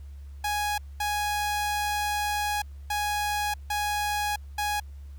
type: tone bursts at uneven times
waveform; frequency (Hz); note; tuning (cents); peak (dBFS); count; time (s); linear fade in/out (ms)
sawtooth; 830.6; G#5; 0; -22; 5; 0.44-0.78 / 1-2.62 / 2.9-3.54 / 3.7-4.36 / 4.58-4.8; 5
effects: added 70 Hz sine -39 dBFS peak until 5.18 s + pink hiss -64 dBFS RMS until 5.18 s